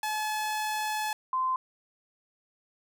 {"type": "tone pair in turn", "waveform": ["sawtooth", "sine"], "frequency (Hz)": [857, 1035.2], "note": ["A5", "C6"], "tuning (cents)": [-46, -19], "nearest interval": "minor third", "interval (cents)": 327, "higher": "second", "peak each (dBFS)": -25, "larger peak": "neither", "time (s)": [[0.03, 1.13], [1.33, 1.56]], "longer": "first", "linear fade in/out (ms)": 2, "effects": []}